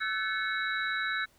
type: tone cluster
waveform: sine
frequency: 1328 / 1512 / 1728 / 2197 / 3890 Hz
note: E6 / F#6 / A6 / C#7 / B7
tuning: +12 / +37 / -32 / -16 / -27 cents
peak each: -37 / -33 / -34 / -38 / -38 dBFS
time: 0-1.26 s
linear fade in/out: 20 ms
effects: pink hiss -64 dBFS RMS until 1.38 s